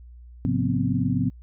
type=tone cluster; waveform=sine; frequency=107.2 / 135 / 179.4 / 242.8 / 262.3 Hz; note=A2 / C#3 / F3 / B3 / C4; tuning=-45 / -45 / +47 / -29 / +4 cents; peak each=-27 dBFS; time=0.45-1.3 s; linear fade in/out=0 ms; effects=added 60 Hz sine -42 dBFS peak until 1.42 s